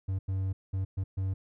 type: tone bursts at uneven times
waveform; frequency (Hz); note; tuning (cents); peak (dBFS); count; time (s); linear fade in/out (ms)
triangle; 95.4; G2; -47; -26; 5; 0.08-0.19 / 0.28-0.53 / 0.73-0.85 / 0.97-1.04 / 1.17-1.34; 10
effects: none